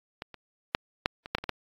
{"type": "clicks", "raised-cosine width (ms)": 0.3, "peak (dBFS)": [-20, -27, -6, -7, -22, -8, -20, -20, -12], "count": 9, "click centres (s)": [0.221, 0.343, 0.749, 1.059, 1.259, 1.35, 1.384, 1.44, 1.493], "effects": ["AAC 32 kbps"]}